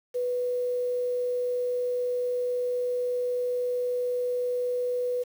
sine tone with quantisation, 493.9 Hz, B4, in tune, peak -25 dBFS, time 0.14-5.24 s, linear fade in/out 20 ms, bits 8, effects none

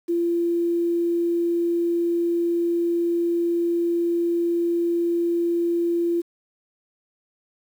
sine tone with quantisation, 342 Hz, F4, 36 cents flat, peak -19 dBFS, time 0.08-6.22 s, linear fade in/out 20 ms, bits 8, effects none

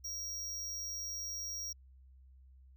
square tone, 5650 Hz, F8, 19 cents sharp, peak -39 dBFS, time 0.04-1.73 s, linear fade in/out 10 ms, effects added 65 Hz sine -56 dBFS peak until 2.76 s

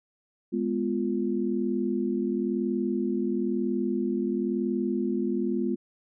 sine chord, F diminished, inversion first, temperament equal with one note detuned, 207.7 / 248.7 / 349.2 Hz, Ab3 / Cb4 / F4, 0 / +12 / 0 cents, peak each -29 dBFS, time 0.52-5.76 s, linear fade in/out 20 ms, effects none

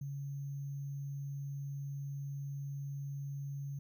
sine tone with sample-and-hold, 140 Hz, C#3, 18 cents sharp, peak -38 dBFS, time 0.01-3.79 s, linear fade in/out 5 ms, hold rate 6300 Hz, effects none

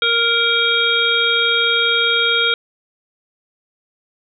harmonic tone, 466.2 Hz, A#4, in tune, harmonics 1 / 3 / 5 / 7 / 8, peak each -23 / -18 / -21 / -18 / -21 dBFS, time 0.02-2.54 s, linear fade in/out 2 ms, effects none

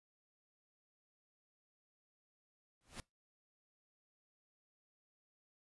pink noise with exponential growth, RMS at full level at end -44 dBFS, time 2.81-3 s, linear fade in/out 0 ms, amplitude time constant 41 ms, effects noise-tail reverb RT60 0.2 s tail -24 dB re dry + resampled to 24000 Hz

